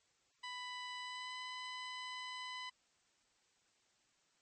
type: tone with pitch glide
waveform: 15% pulse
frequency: 994 to 1005.5 Hz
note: B5 to B5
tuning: +11 to +31 cents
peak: -37 dBFS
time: 0.43-2.7 s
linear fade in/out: 10 ms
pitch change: +20 cents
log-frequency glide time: 1.01-1.34 s
effects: white hiss -75 dBFS RMS until 4.41 s + MP3 32 kbps